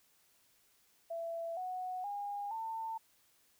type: tone with pitch steps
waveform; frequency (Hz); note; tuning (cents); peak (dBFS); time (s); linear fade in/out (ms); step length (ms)
sine; 668 / 736.9 / 813 / 896.8; E5 / F#5 / G#5 / A5; +23 / -7 / -37 / +33; -37; 1.1-2.98; 10; 470
effects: white hiss -70 dBFS RMS until 3.59 s